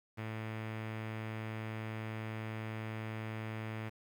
sawtooth tone with low-pass filter, 110 Hz, A2, in tune, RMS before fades -41 dBFS, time 0.17-3.9 s, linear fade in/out 20 ms, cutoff 2300 Hz, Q 2.3, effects 10-bit

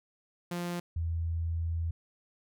sawtooth / sine tone pair in turn, 174.6 / 82.95 Hz, F3 / E2, 0 / +11 cents, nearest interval octave + minor second, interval 1289 cents, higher first, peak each -29 / -29 dBFS, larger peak neither, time 0.51-0.8 / 0.96-1.91 s, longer second, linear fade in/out 5 ms, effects none

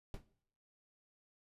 brown noise with exponential decay, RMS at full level -40 dBFS, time 0.14-0.26 s, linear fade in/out 1 ms, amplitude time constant 24 ms, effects noise-tail reverb RT60 0.6 s tail -17 dB re dry + resampled to 32000 Hz

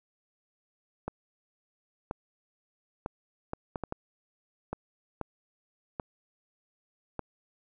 clicks, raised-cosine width 1 ms, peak -19 dBFS, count 11, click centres 1.08 / 2.111 / 3.061 / 3.534 / 3.758 / 3.837 / 3.924 / 4.73 / 5.213 / 5.998 / 7.193 s, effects none

